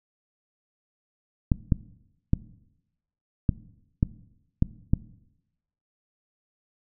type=clicks; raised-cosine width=5 ms; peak=-7 dBFS; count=7; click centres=1.518 / 1.722 / 2.334 / 3.492 / 4.029 / 4.624 / 4.935 s; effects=noise-tail reverb RT60 0.9 s tail -19 dB re dry